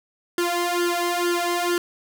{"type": "tone with flanger", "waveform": "sawtooth", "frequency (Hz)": 348.9, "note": "F4", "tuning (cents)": -2, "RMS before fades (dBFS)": -23, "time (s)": [0.38, 1.78], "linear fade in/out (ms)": 2, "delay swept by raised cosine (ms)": [0.62, 1.92], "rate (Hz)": 2.2, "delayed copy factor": 0.9, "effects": []}